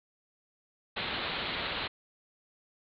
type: low-pass noise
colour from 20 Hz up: white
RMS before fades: -35 dBFS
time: 0.96-1.88 s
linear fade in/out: 10 ms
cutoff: 4200 Hz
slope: 96 dB/octave
effects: none